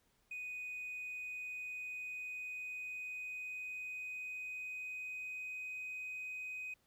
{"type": "tone with pitch glide", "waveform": "triangle", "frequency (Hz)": [2489, 2508], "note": ["D#7", "D#7"], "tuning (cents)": [0, 13], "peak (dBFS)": -39, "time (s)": [0.31, 6.74], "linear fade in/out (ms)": 5, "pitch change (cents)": 13, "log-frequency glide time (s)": [0.76, 5.75], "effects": ["tanh soft clip ceiling -37 dBFS", "pink hiss -75 dBFS RMS until 6.86 s"]}